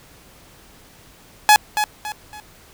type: tone with echo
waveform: sawtooth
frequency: 845 Hz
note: G#5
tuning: 30 cents sharp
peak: -4 dBFS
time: 1.49-1.56 s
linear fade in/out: 0 ms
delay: 280 ms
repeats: 3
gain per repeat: -9 dB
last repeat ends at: 2.4 s
effects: pink hiss -48 dBFS RMS until 2.73 s